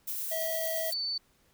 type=noise with tremolo; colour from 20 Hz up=violet; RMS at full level=-34 dBFS; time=0.07-0.94 s; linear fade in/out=10 ms; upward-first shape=triangle; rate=8.9 Hz; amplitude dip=25%
type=harmonic tone; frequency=647 Hz; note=E5; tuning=32 cents flat; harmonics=1 / 3 / 5 / 7 / 9 / 10; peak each=-32 / -42 / -46 / -49 / -51 / -52 dBFS; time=0.31-0.91 s; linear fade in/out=10 ms
type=tone; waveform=sine; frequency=4513 Hz; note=C#8; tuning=30 cents sharp; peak=-30 dBFS; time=0.92-1.18 s; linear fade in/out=5 ms
effects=pink hiss -67 dBFS RMS until 1.53 s